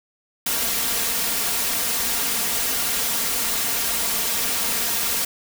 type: noise with comb filter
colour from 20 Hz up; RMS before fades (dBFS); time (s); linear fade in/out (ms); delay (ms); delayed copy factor
white; -23; 0.46-5.25; 5; 4.3; +0.6
effects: none